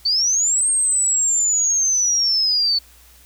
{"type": "linear two-way sweep", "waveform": "sine", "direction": "up then down", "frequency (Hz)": [4435, 8560, 4438], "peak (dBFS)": -15, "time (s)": [0.05, 2.79], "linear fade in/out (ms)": 10, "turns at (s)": 0.69, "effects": ["added 60 Hz sine -50 dBFS peak until 3.25 s", "white hiss -50 dBFS RMS until 3.25 s"]}